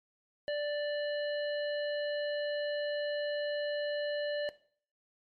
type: harmonic tone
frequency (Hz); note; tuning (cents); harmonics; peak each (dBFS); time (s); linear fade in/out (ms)
587.3; D5; 0; 1 / 3 / 5 / 7; -31 / -41 / -45 / -48; 0.48-4.49; 0
effects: noise-tail reverb RT60 0.5 s tail -17 dB re dry + MP3 64 kbps